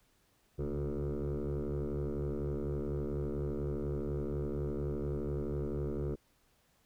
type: tone with frequency modulation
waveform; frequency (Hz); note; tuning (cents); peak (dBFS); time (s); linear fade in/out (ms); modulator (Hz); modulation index
sine; 145.7; D3; -13; -30; 0.58-6.16; 20; 71.8; 4.4
effects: tanh soft clip ceiling -32 dBFS + pink hiss -71 dBFS RMS until 6.85 s